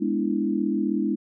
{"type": "chord", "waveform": "sine", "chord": "E dominant seventh", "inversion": "first", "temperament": "equal", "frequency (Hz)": [207.7, 246.9, 293.7, 329.6], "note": ["G#3", "B3", "D4", "E4"], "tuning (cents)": [0, 0, 0, 0], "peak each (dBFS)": [-26, -29, -27, -27], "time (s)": [0, 1.16], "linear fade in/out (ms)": 20, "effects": []}